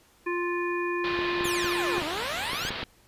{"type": "harmonic tone", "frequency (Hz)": 350, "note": "F4", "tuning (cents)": 4, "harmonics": [1, 3, 5, 7], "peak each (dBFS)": [-28, -33, -35, -36], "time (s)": [0.26, 2.01], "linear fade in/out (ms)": 10}
{"type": "low-pass noise", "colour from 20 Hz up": "white", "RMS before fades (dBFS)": -35, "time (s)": [1.04, 2.84], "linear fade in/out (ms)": 2, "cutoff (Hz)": 4200, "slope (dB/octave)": 48}
{"type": "clicks", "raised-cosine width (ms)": 2, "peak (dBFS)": -22, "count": 10, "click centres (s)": [1.19, 1.409, 1.455, 1.645, 1.981, 2.02, 2.533, 2.651, 2.706, 2.83]}
{"type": "exponential two-way sweep", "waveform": "15% pulse", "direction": "down then up", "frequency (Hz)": [3773, 289.2, 1718], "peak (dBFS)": -25, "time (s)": [1.44, 2.7], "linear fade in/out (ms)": 10, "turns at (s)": 2.04}
{"effects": ["pink hiss -60 dBFS RMS until 3.07 s", "resampled to 32000 Hz"]}